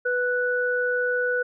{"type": "tone pair together", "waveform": "sine", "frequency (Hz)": [493.9, 1480], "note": ["B4", "F#6"], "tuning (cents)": [0, 0], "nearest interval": "octave + perfect fifth", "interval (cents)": 1900, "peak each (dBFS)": -24, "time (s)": [0.05, 1.43], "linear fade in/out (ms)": 10, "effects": []}